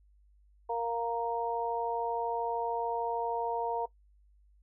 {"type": "harmonic tone", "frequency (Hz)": 233.1, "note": "A#3", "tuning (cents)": 0, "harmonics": [2, 3, 4], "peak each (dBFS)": [-34, -36, -33], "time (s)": [0.69, 3.86], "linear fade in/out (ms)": 10, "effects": ["noise-tail reverb RT60 0.1 s tail -19 dB re dry", "added 50 Hz sine -60 dBFS peak until 4.62 s"]}